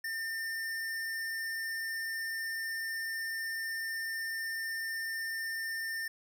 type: tone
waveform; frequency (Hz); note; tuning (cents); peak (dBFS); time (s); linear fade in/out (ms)
square; 1804; A6; +43; -35; 0.04-6.08; 5
effects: 12-bit